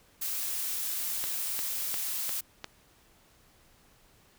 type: noise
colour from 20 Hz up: blue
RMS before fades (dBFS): -33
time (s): 0.21-2.41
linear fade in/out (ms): 10
type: click train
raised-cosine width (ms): 0.2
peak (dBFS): -18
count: 5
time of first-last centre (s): 1.24-2.644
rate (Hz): 2.85
effects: pink hiss -62 dBFS RMS until 4.38 s